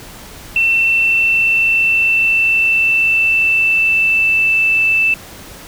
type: tone with pitch glide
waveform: sine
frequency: 2689 to 2647 Hz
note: E7 to E7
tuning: +34 to +7 cents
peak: -10 dBFS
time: 0.56-5.14 s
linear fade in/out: 2 ms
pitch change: -27 cents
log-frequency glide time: 0.74-4.66 s
effects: pink hiss -35 dBFS RMS until 5.67 s